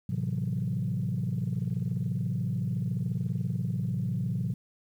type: chord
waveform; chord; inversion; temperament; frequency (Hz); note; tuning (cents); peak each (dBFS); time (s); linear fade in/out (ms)
sine; F# half-diminished seventh; first; equal; 110 / 130.81 / 164.81 / 185; A2 / C3 / E3 / F#3; 0 / 0 / 0 / 0; -32 / -31 / -33 / -33; 0.09-4.54; 5
effects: tanh soft clip ceiling -21 dBFS + 10-bit